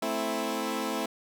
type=chord; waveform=15% pulse; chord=A minor; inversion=none; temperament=equal; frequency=220 / 261.6 / 329.6 Hz; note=A3 / C4 / E4; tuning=0 / 0 / 0 cents; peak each=-27 dBFS; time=0.02-1.06 s; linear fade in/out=5 ms; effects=none